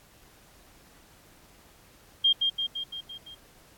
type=tone with echo; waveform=sine; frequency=3209 Hz; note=G7; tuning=40 cents sharp; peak=-18 dBFS; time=2.24-2.33 s; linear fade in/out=10 ms; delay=170 ms; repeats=6; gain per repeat=-4 dB; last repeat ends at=3.35 s; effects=pink hiss -57 dBFS RMS until 3.77 s + AAC 64 kbps